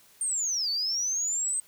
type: linear two-way sweep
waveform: sine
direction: down then up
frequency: 8870 to 4435 to 8350 Hz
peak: -25 dBFS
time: 0.21-1.6 s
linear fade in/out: 2 ms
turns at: 0.7 s
effects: tanh soft clip ceiling -21 dBFS + white hiss -58 dBFS RMS until 1.67 s